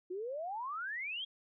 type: exponential sweep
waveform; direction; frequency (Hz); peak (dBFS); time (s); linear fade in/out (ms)
sine; up; 349.2 to 3339; -37; 0.1-1.25; 10
effects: none